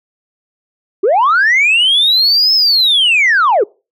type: linear two-way sweep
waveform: sine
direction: up then down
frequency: 349.2 to 5274 to 349.2 Hz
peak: -6 dBFS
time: 1.03-3.64 s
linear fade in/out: 10 ms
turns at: 2.54 s
effects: noise-tail reverb RT60 0.3 s tail -25 dB re dry + tanh soft clip ceiling -5 dBFS